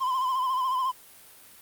triangle tone with vibrato, 1031 Hz, C6, 26 cents flat, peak -22 dBFS, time 0-0.92 s, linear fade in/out 20 ms, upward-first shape sine, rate 14 Hz, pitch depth 61 cents each way, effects white hiss -51 dBFS RMS until 1.61 s + Opus 48 kbps

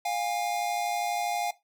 square tone pair together, 704.7 / 817 Hz, F5 / G#5, +15 / -29 cents, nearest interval minor third, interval 256 cents, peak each -31 / -31 dBFS, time 0.05-1.51 s, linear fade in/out 5 ms, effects noise-tail reverb RT60 0.2 s tail -17 dB re dry

